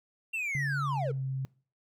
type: linear sweep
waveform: triangle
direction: down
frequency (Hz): 2750 to 415.1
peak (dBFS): -29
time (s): 0.33-1.12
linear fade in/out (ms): 10
type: tone with pitch glide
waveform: sine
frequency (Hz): 140 to 133.06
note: C#3 to C3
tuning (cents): +18 to +29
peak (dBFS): -30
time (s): 0.55-1.45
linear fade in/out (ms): 0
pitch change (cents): -89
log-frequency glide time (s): 0.9-1.21
effects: noise-tail reverb RT60 0.4 s tail -23 dB re dry